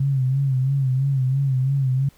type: tone with vibrato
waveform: sine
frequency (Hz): 133.8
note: C3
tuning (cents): +39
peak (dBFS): -17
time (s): 0-2.09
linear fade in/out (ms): 5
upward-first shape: sine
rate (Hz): 3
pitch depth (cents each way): 72
effects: pink hiss -56 dBFS RMS until 2.17 s

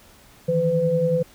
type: tone cluster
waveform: sine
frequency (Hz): 155.2 / 165.8 / 505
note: D#3 / E3 / B4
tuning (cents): -4 / +10 / +39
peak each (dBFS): -27 / -24 / -19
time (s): 0.48-1.23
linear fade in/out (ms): 10
effects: pink hiss -51 dBFS RMS until 1.34 s

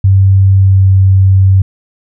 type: tone with pitch glide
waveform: sine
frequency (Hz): 96.6 to 95.71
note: G2 to G2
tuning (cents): -25 to -41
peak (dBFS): -3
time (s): 0.04-1.62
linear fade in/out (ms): 5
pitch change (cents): -16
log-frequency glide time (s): 0.54-0.88
effects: none

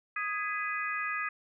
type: harmonic tone with a mistuned harmonic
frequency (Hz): 415.3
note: G#4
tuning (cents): 0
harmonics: 3 / 4 / 5 / 6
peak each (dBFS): -35 / -36 / -37 / -38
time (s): 0.16-1.29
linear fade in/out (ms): 5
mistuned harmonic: 5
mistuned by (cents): -60
effects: none

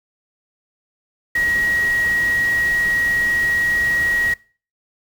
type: tone in noise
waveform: sine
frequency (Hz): 1900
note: A#6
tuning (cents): +33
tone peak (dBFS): -16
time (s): 1.35-4.34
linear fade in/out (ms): 5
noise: pink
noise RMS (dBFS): -32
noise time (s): 1.35-4.34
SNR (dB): +13
effects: noise-tail reverb RT60 0.4 s tail -22 dB re dry

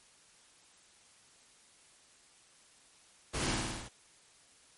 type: noise with echo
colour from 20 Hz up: pink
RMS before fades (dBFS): -35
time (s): 3.33-3.56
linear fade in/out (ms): 20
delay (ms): 55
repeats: 6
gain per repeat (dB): -2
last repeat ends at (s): 3.89
effects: white hiss -62 dBFS RMS until 4.77 s + MP3 48 kbps

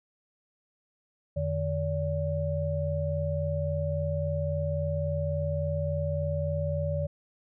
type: tone cluster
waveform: sine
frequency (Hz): 86.6 / 150.2 / 574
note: F2 / D3 / D5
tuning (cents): -14 / +39 / -40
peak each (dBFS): -31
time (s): 1.36-7.07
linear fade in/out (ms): 10
effects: none

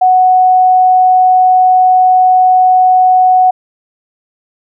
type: tone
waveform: sine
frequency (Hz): 740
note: F#5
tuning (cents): 0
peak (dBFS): -4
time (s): 0.01-3.51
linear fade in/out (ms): 10
effects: none

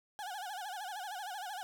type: tone with vibrato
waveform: 35% pulse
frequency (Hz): 784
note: G5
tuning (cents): 0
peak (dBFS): -38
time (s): 0.19-1.63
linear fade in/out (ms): 0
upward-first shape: sine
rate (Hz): 13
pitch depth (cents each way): 160
effects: none

